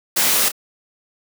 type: noise with echo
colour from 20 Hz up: white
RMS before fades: -17 dBFS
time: 0.16-0.49 s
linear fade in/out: 10 ms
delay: 28 ms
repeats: 1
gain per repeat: -10 dB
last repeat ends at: 0.518 s
effects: high-pass 200 Hz 12 dB/octave